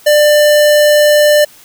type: tone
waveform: square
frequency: 595 Hz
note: D5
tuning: 22 cents sharp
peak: -6 dBFS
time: 0.06-1.45 s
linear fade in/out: 10 ms
effects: white hiss -41 dBFS RMS until 1.64 s